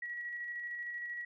sine tone with tremolo, 1920 Hz, B6, 49 cents flat, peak -37 dBFS, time 0.02-1.25 s, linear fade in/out 5 ms, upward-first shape square, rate 13 Hz, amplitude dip 25%, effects none

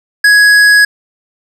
sine tone with hard clipping, 1669 Hz, G#6, 8 cents sharp, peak -5 dBFS, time 0.24-0.85 s, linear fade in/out 5 ms, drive 11 dB, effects none

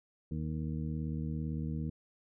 harmonic tone, 77.78 Hz, D#2, in tune, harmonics 1 / 2 / 3 / 4 / 6, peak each -39 / -36 / -40 / -45 / -52 dBFS, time 0.31-1.9 s, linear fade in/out 5 ms, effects none

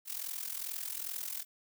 blue noise with amplitude modulation, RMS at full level -36 dBFS, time 0.05-1.45 s, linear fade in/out 50 ms, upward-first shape sine, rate 42.4 Hz, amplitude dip 80%, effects none

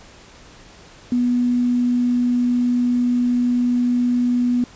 sine tone with quantisation, 244.7 Hz, B3, 16 cents flat, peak -15 dBFS, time 1.12-4.64 s, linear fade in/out 2 ms, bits 7, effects pink hiss -45 dBFS RMS until 4.75 s + resampled to 16000 Hz

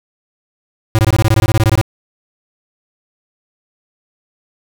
square tone bursts, 110 Hz, A2, in tune, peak -9 dBFS, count 15, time 0.95-1.813 s, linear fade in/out 0 ms, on 37 ms, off 22 ms, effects none

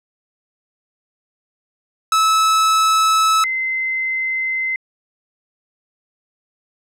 45% pulse / sine tone pair in turn, 1300 / 2064 Hz, E6 / C7, -24 / -24 cents, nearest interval minor sixth, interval 800 cents, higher second, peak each -12 / -18 dBFS, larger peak first, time 2.12-3.44 / 3.44-4.76 s, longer neither, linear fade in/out 2 ms, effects low-pass 11000 Hz 12 dB/octave

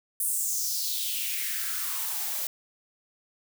blue noise with high-pass filter sweep, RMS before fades -30 dBFS, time 0.2-2.47 s, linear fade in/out 2 ms, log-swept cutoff 10000 to 540 Hz, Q 3.4, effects none

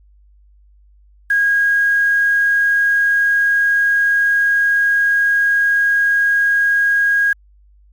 sine tone with quantisation, 1637 Hz, G#6, 25 cents flat, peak -11 dBFS, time 1.3-7.33 s, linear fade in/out 5 ms, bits 6, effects added 50 Hz sine -46 dBFS peak until 7.92 s + MP3 96 kbps

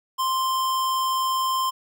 square tone, 1046.5 Hz, C6, in tune, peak -22 dBFS, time 0.18-1.71 s, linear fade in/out 20 ms, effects none

